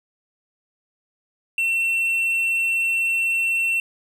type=tone; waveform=triangle; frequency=2704 Hz; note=E7; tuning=43 cents sharp; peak=-17 dBFS; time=1.58-3.8 s; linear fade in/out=2 ms; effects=none